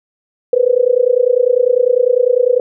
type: tone with amplitude modulation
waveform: sine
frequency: 495.5 Hz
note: B4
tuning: 6 cents sharp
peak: -5 dBFS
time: 0.53-2.6 s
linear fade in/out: 2 ms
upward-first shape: sine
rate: 30 Hz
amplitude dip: 95%
effects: none